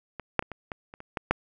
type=clicks; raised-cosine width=0.5 ms; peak=-21 / -6 / -24 / -22 / -19 / -28 / -27 / -14 / -6 dBFS; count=9; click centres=0.197 / 0.393 / 0.425 / 0.517 / 0.718 / 0.939 / 1.004 / 1.172 / 1.31 s; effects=none